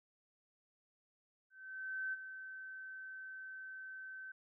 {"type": "tone with ADSR envelope", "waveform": "sine", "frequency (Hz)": 1537, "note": "G6", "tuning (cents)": -35, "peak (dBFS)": -36, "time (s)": [1.5, 4.32], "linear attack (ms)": 630, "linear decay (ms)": 26, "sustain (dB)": -10, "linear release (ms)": 6, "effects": []}